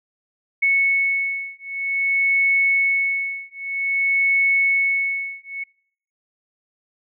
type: beating tone pair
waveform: sine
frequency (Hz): 2207 / 2207.52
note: C#7 / C#7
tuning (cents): -8 / -8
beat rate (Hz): 0.52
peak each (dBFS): -20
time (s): 0.62-5.64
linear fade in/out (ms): 10
effects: noise-tail reverb RT60 0.6 s tail -26 dB re dry